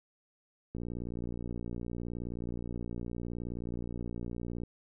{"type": "click train", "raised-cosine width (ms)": 3, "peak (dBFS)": -26, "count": 231, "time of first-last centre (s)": [0.75, 4.635], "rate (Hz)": 59.2, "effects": []}